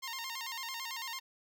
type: tone with vibrato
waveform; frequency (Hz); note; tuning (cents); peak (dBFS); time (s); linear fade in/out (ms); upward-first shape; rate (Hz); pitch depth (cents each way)
10% pulse; 987.8; B5; 0; -30; 0.02-1.2; 20; square; 9; 120
effects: none